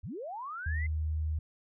sine linear sweep, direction up, 52.4 to 2093 Hz, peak -37 dBFS, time 0.03-0.87 s, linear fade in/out 10 ms
sine tone, 77.78 Hz, D#2, in tune, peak -29 dBFS, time 0.66-1.39 s, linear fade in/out 5 ms
effects none

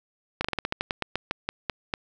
slowing click train, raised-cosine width 0.3 ms, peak -10 dBFS, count 15, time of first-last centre 0.41-1.939 s, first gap 35 ms, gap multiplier 1.16, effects none

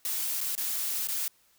blue noise with dropouts, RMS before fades -31 dBFS, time 0.05-1.28 s, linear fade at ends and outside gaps 1 ms, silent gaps 0.406-0.412 / 0.552-0.578 / 1.072-1.086 s, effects white hiss -65 dBFS RMS until 1.58 s

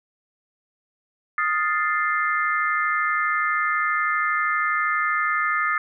sine chord, F dominant seventh, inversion third, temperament equal, 1244.5 / 1396.9 / 1760 / 2093 Hz, Eb6 / F6 / A6 / C7, 0 / 0 / 0 / 0 cents, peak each -23 / -29 / -25 / -27 dBFS, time 1.38-5.78 s, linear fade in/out 2 ms, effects none

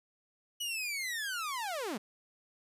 sawtooth linear sweep, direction down, 2960 to 181.7 Hz, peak -31 dBFS, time 0.6-1.98 s, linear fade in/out 10 ms, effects resampled to 32000 Hz

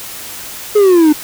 triangle exponential sweep, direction down, 428.8 to 295 Hz, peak -3 dBFS, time 0.75-1.13 s, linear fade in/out 10 ms, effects white hiss -28 dBFS RMS until 1.23 s

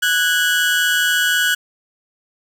30% pulse tone pair together, 1478.2 / 1642 Hz, F#6 / G#6, -2 / -20 cents, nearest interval major second, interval 182 cents, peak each -13 / -17 dBFS, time 0.02-1.55 s, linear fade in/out 10 ms, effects none

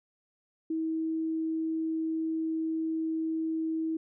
sine tone, 321.3 Hz, E4, 44 cents flat, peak -28 dBFS, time 0.7-3.97 s, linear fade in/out 5 ms, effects none

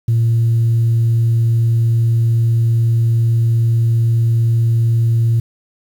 sine tone, 115.3 Hz, A#2, 19 cents flat, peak -9 dBFS, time 0.08-5.4 s, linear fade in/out 5 ms, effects tanh soft clip ceiling -8 dBFS + 7-bit

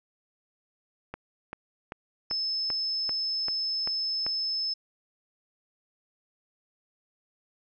click train, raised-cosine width 0.5 ms, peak -21 dBFS, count 9, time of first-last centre 1.14-4.265 s, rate 2.56 Hz
sine tone, 5230 Hz, E8, 15 cents flat, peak -27 dBFS, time 2.3-4.74 s, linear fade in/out 10 ms
effects none

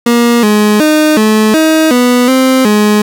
30% pulse tone with pitch steps, 237.1 / 210.3 / 306.9 / 216.1 / 316.4 / 246.5 / 261 / 210 Hz, A#3 / G#3 / D#4 / A3 / D#4 / B3 / C4 / G#3, +30 / +22 / -24 / -31 / +29 / -3 / -4 / +19 cents, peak -3 dBFS, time 0.06-3.02 s, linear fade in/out 5 ms, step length 370 ms, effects none

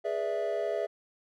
triangle chord, E dominant seventh, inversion first, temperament equal with one note detuned, 415.3 / 488.5 / 587.3 / 659.3 Hz, G#4 / B4 / D5 / E5, 0 / -19 / 0 / 0 cents, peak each -32 / -36 / -33 / -30 dBFS, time 0.04-0.87 s, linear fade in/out 20 ms, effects none

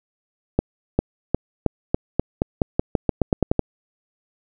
accelerating click train, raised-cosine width 2 ms, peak -3 dBFS, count 16, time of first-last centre 0.59-3.593 s, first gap 400 ms, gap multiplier 0.89, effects none

